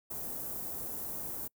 white band-stop noise, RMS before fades -39 dBFS, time 0.1-1.48 s, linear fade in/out 10 ms, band 670 to 14000 Hz, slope 12 dB/octave, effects noise-tail reverb RT60 0.1 s tail -26 dB re dry

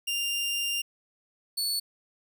sawtooth tone pair in turn, 2795 / 4437 Hz, F7 / C#8, +1 / +1 cents, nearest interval minor sixth, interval 800 cents, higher second, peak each -24 dBFS, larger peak neither, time 0.07-0.82 / 1.57-1.8 s, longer first, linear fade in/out 10 ms, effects none

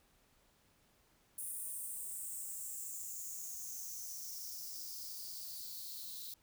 violet noise with high-pass filter sweep, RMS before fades -45 dBFS, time 1.38-6.34 s, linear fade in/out 2 ms, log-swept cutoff 9700 to 3900 Hz, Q 6.3, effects pink hiss -71 dBFS RMS until 6.42 s

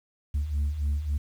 sine beating tone pair, 70.2 / 73.8 Hz, C#2 / D2, +22 / +9 cents, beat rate 3.6 Hz, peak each -29 / -24 dBFS, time 0.34-1.18 s, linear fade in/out 10 ms, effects tanh soft clip ceiling -22 dBFS + 9-bit

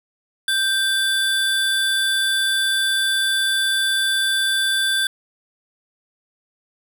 square tone pair together, 1568 / 3484 Hz, G6 / A7, 0 / -18 cents, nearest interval octave + major second, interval 1382 cents, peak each -21 dBFS, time 0.48-5.07 s, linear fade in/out 2 ms, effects none

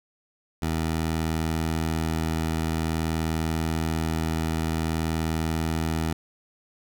15% pulse tone, 80.5 Hz, E2, 41 cents flat, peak -18 dBFS, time 0.62-6.13 s, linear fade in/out 5 ms, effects none

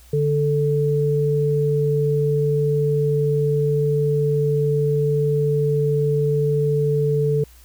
sine tone pair together, 146.41 / 440 Hz, D3 / A4, -5 / 0 cents, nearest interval octave + perfect fifth, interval 1905 cents, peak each -19 dBFS, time 0.13-7.44 s, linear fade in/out 5 ms, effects added 60 Hz sine -46 dBFS peak until 7.64 s + white hiss -52 dBFS RMS until 7.64 s

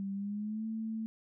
sine tone with pitch glide, 196.4 to 221.7 Hz, G3 to A3, +4 to +13 cents, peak -34 dBFS, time 0-1.06 s, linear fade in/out 0 ms, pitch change +209 cents, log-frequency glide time 0.13-0.66 s, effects none

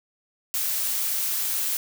blue noise, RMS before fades -26 dBFS, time 0.54-1.77 s, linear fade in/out 0 ms, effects none

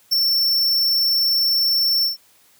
square tone with ADSR envelope, 5410 Hz, E8, 44 cents sharp, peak -14 dBFS, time 0.11-2.17 s, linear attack 18 ms, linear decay 20 ms, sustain -2 dB, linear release 130 ms, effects white hiss -55 dBFS RMS until 2.59 s + high-pass 60 Hz 12 dB/octave

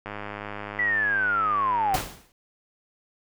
click train, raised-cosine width 0.5 ms, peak -19 dBFS, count 201, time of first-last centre 0.06-2.002 s, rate 103 Hz
sine linear sweep, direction down, 1975.5 to 740 Hz, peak -21 dBFS, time 0.79-1.96 s, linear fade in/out 2 ms
pink noise with exponential decay, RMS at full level -25 dBFS, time 1.94-2.32 s, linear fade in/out 1 ms, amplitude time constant 82 ms
effects none

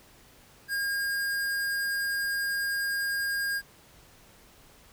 square tone, 1619 Hz, G#6, 45 cents flat, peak -28 dBFS, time 0.68-3.62 s, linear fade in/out 50 ms, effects pink hiss -56 dBFS RMS until 4.92 s

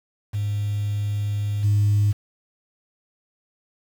sine tone with level steps, 103.2 Hz, G#2, 10 cents flat, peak -21 / -14 dBFS, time 0.33-2.13 s, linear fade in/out 20 ms, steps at 1.63 s, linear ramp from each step 20 ms, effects tanh soft clip ceiling -13 dBFS + 7-bit

